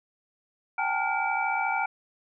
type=tone cluster; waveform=sine; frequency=769 / 823 / 894 / 1410 / 2311 Hz; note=G5 / G#5 / A5 / F6 / D7; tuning=-33 / -16 / +27 / +16 / -28 cents; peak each=-31 dBFS; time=0.78-1.86 s; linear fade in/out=5 ms; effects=none